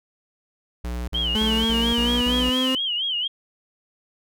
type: tone bursts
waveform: square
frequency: 60.3 Hz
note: B1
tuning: 41 cents flat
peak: -27 dBFS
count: 6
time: 0.84-2.5 s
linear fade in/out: 5 ms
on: 240 ms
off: 44 ms
type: tone with vibrato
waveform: sine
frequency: 3058 Hz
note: G7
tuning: 44 cents flat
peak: -22 dBFS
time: 1.14-3.28 s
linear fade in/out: 10 ms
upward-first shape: sine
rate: 4.3 Hz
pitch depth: 130 cents each way
type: linear sweep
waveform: 35% pulse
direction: up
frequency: 215.2 to 261.6 Hz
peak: -20 dBFS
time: 1.35-2.75 s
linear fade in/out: 2 ms
effects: none